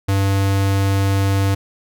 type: tone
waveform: square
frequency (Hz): 98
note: G2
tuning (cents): 0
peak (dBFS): -15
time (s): 0.08-1.55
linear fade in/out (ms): 10
effects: none